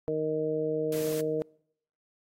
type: harmonic tone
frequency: 155.4 Hz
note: D#3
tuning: 2 cents flat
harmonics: 1 / 2 / 3 / 4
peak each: -38 / -35 / -28 / -36 dBFS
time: 0.08-1.42 s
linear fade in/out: 0 ms
type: noise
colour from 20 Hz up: white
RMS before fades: -41 dBFS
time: 0.92-1.21 s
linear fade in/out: 2 ms
effects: noise-tail reverb RT60 0.7 s tail -26 dB re dry + AAC 48 kbps